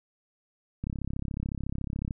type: click train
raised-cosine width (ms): 5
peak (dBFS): -20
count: 44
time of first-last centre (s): 0.84-2.108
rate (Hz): 33.9
effects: none